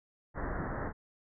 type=low-pass noise; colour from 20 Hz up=pink; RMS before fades=-36 dBFS; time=0.34-0.93 s; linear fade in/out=50 ms; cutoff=1900 Hz; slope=96 dB/octave; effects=none